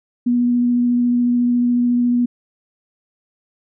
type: tone with vibrato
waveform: sine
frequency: 242.8 Hz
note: B3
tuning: 29 cents flat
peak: -13 dBFS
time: 0.26-2.26 s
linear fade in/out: 10 ms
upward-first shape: triangle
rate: 14 Hz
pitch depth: 12 cents each way
effects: none